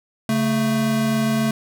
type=tone pair together; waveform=square; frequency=138.59 / 221.8 Hz; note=C#3 / A3; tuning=0 / +14 cents; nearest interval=minor sixth; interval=814 cents; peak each=-26 / -19 dBFS; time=0.29-1.51 s; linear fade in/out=2 ms; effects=none